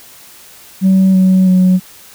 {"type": "tone with pitch steps", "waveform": "sine", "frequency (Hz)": [190, 187.17, 184.38], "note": ["F#3", "F#3", "F#3"], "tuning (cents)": [46, 20, -6], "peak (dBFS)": -4, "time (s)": [0.81, 1.8], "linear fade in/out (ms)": 50, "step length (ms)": 330, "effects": ["tanh soft clip ceiling -4 dBFS", "white hiss -39 dBFS RMS until 2.14 s"]}